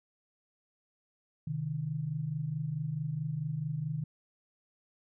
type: tone pair together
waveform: sine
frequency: 130 / 154.6 Hz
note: C3 / D#3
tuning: -11 / -11 cents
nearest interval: minor third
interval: 300 cents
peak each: -37 / -33 dBFS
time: 1.47-4.04 s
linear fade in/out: 5 ms
effects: none